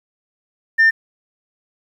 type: tone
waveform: sine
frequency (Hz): 1800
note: A6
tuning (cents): +39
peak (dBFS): -7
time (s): 0.78-0.91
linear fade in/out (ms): 20
effects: tanh soft clip ceiling -7 dBFS + 8-bit